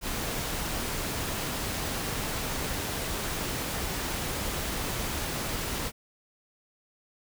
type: noise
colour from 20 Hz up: pink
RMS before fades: -32 dBFS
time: 0.01-5.92 s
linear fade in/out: 50 ms
effects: none